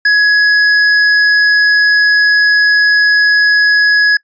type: tone with hard clipping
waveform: sine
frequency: 1678 Hz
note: G#6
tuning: 17 cents sharp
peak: -8 dBFS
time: 0.05-4.17 s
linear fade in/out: 5 ms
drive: 11 dB
effects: noise-tail reverb RT60 0.1 s tail -25 dB re dry + resampled to 16000 Hz